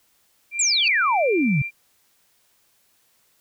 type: tone with vibrato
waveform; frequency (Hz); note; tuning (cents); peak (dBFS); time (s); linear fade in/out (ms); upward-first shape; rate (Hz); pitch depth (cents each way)
sine; 2359; D7; +7; -26; 0.51-1.71; 50; sine; 2.7; 11
type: exponential sweep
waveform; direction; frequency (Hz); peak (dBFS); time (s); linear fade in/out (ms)
sine; down; 8030 to 126.9; -17; 0.59-1.62; 5
type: tone with exponential growth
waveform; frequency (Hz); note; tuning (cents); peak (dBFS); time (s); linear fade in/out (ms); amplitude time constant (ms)
sine; 4523; C#8; +34; -18; 0.77-0.88; 1; 23
effects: white hiss -63 dBFS RMS until 3.4 s